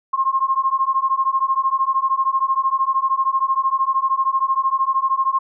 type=beating tone pair; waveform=sine; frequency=1062 / 1075 Hz; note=C6 / C6; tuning=+25 / +47 cents; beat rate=13 Hz; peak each=-19 dBFS; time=0.13-5.39 s; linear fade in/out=10 ms; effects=none